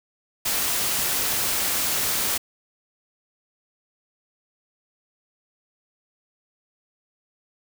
white noise, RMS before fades -24 dBFS, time 0.45-2.38 s, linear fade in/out 10 ms, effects none

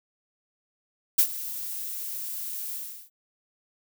violet noise with ADSR envelope, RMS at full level -17 dBFS, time 1.18-3.1 s, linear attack 10 ms, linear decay 73 ms, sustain -17 dB, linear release 370 ms, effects none

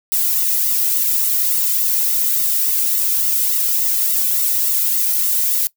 violet noise with flanger, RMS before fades -17 dBFS, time 0.12-5.67 s, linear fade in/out 0 ms, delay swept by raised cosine 1.2 to 1.83 ms, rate 3.5 Hz, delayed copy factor -0.9, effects noise-tail reverb RT60 0.1 s tail -20 dB re dry

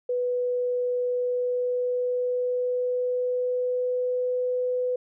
sine tone with pitch glide, 493.9 to 499.9 Hz, B4 to B4, 0 to +21 cents, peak -23 dBFS, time 0.09-4.96 s, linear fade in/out 5 ms, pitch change +21 cents, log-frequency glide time 1.02-4.37 s, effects none

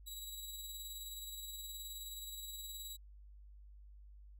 15% pulse tone with tremolo, 3900 Hz, B7, 23 cents flat, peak -37 dBFS, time 0.06-2.97 s, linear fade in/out 20 ms, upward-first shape square, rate 19 Hz, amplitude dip 30%, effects added 50 Hz sine -54 dBFS peak until 4.39 s

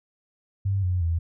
sine tone with pitch steps, 98 / 90.39 / 83.37 Hz, G2 / F#2 / E2, 0 / -40 / +20 cents, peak -21 dBFS, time 0.65-1.19 s, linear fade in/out 10 ms, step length 180 ms, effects none

